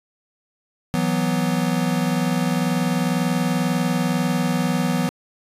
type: chord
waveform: square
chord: E suspended second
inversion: none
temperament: equal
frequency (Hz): 164.81 / 185 / 246.9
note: E3 / F#3 / B3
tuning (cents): 0 / 0 / 0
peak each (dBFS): -24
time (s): 0.94-5.09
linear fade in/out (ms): 0
effects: resampled to 32000 Hz